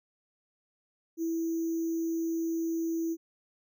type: tone with sample-and-hold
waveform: sine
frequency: 330 Hz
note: E4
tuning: 2 cents sharp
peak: -28 dBFS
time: 1.17-3.17 s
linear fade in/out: 50 ms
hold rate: 6300 Hz
effects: none